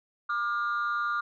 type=tone pair together; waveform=sine; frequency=1194.2 / 1415 Hz; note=D6 / F6; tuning=+29 / +22 cents; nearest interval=minor third; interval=293 cents; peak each=-27 / -28 dBFS; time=0.29-1.21 s; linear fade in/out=10 ms; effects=tanh soft clip ceiling -23 dBFS